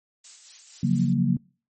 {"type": "noise with tremolo", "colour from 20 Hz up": "violet", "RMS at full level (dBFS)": -36, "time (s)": [0.24, 1.13], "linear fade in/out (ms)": 5, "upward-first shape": "sine", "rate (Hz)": 4.3, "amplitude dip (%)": 45}
{"type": "chord", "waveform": "sine", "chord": "Gb major seventh", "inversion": "second", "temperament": "equal", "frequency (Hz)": [138.59, 174.61, 185, 233.1], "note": ["Db3", "F3", "Gb3", "Bb3"], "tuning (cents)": [0, 0, 0, 0], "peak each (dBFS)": [-24, -26, -24, -24], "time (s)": [0.83, 1.37], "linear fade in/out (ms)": 5}
{"effects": ["noise-tail reverb RT60 0.4 s tail -25 dB re dry", "MP3 32 kbps"]}